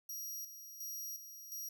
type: tone with tremolo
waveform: 15% pulse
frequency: 5720 Hz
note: F8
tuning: 41 cents sharp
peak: -36 dBFS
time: 0.09-1.69 s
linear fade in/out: 5 ms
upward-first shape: square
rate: 1.4 Hz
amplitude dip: 60%
effects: none